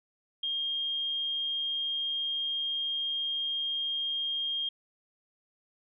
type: tone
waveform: sine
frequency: 3223 Hz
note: G7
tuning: 47 cents sharp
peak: -29 dBFS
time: 0.43-4.69 s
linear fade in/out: 5 ms
effects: none